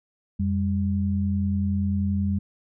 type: tone pair together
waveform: sine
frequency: 88.7 / 199.12 Hz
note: F2 / G3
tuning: +27 / +27 cents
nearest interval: octave + major second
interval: 1400 cents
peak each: -24 / -24 dBFS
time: 0.39-2.39 s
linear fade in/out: 10 ms
effects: none